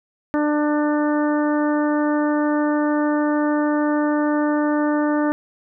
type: harmonic tone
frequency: 297.8 Hz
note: D4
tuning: 24 cents sharp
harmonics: 1 / 2 / 3 / 4 / 5 / 6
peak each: -18 / -24 / -28 / -30 / -32 / -34 dBFS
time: 0.34-5.32 s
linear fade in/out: 0 ms
effects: none